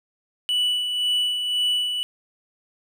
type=tone with tremolo; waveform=triangle; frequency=2960 Hz; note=F#7; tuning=in tune; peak=-17 dBFS; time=0.49-2.03 s; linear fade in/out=0 ms; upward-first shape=sine; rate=1.9 Hz; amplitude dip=45%; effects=none